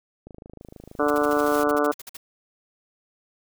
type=click train; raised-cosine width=2 ms; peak=-28 dBFS; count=40; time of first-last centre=0.27-1.747 s; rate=26.4 Hz
type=noise with exponential growth; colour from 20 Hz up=white; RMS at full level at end=-35 dBFS; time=0.6-1.62 s; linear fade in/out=5 ms; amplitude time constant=220 ms
type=harmonic tone; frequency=147 Hz; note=D3; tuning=2 cents sharp; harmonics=2 / 3 / 4 / 5 / 6 / 7 / 8 / 9 / 10; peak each=-25 / -24 / -25 / -30 / -35 / -32 / -28 / -31 / -31 dBFS; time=0.99-1.92 s; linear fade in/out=10 ms
type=noise bursts; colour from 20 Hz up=white; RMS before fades=-38 dBFS; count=15; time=1.08-2.17 s; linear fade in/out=5 ms; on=26 ms; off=50 ms
effects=none

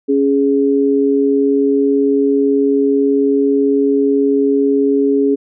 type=tone pair together; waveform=sine; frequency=277.4 / 415.6 Hz; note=C#4 / G#4; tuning=+1 / +1 cents; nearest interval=perfect fifth; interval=700 cents; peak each=-13 dBFS; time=0.08-5.36 s; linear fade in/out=20 ms; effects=none

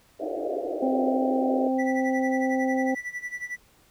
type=band-pass noise; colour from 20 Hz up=white; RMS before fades=-30 dBFS; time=0.19-1.69 s; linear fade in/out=20 ms; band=290 to 710 Hz; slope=96 dB/octave
type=harmonic tone; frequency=261.6 Hz; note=C4; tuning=in tune; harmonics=1 / 2 / 3; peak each=-24 / -28 / -30 dBFS; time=0.82-2.95 s; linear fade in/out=10 ms
type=tone with tremolo; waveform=triangle; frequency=1966 Hz; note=B6; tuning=8 cents flat; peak=-27 dBFS; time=1.78-3.57 s; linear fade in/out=20 ms; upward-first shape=sine; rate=11 Hz; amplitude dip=85%
effects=pink hiss -60 dBFS RMS until 3.9 s

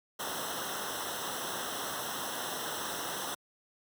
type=noise with comb filter; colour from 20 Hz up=pink; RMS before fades=-37 dBFS; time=0.19-3.35 s; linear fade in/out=10 ms; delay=0.43 ms; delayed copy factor=-1; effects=high-pass 100 Hz 12 dB/octave

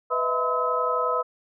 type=tone cluster; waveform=sine; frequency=496 / 632 / 663 / 1017 / 1284 Hz; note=B4 / D#5 / E5 / C6 / E6; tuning=+7 / +27 / +10 / -50 / -46 cents; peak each=-27 / -32 / -33 / -28 / -25 dBFS; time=0.1-1.23 s; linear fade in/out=20 ms; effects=none

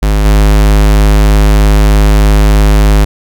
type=tone with level steps; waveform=square; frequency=51.6 Hz; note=G#1; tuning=10 cents flat; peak=-7 / -4 dBFS; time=0.02-3.05 s; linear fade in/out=10 ms; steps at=0.25 s; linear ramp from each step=5 ms; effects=none

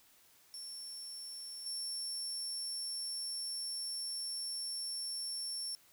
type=tone with level steps; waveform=30% pulse; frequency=5440 Hz; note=F8; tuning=46 cents flat; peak=-40 / -34 dBFS; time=0.54-5.75 s; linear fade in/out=0 ms; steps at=1.66 s; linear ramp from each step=2 ms; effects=white hiss -65 dBFS RMS until 5.92 s

